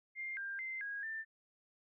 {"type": "tone with pitch steps", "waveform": "sine", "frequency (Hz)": [2109, 1594, 2078, 1642, 1783], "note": ["C7", "G6", "C7", "G#6", "A6"], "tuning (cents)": [13, 28, -12, -20, 22], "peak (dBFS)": -39, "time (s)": [0.15, 1.25], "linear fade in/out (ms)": 50, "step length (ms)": 220, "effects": []}